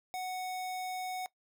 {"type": "tone", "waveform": "square", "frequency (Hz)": 740, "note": "F#5", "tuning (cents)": 0, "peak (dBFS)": -36, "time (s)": [0.14, 1.26], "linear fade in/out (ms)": 0, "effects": ["noise-tail reverb RT60 0.1 s tail -19 dB re dry"]}